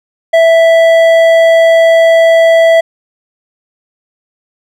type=tone with hard clipping; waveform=triangle; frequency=659.3 Hz; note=E5; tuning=in tune; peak=-5 dBFS; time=0.33-2.81 s; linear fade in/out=10 ms; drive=12 dB; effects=none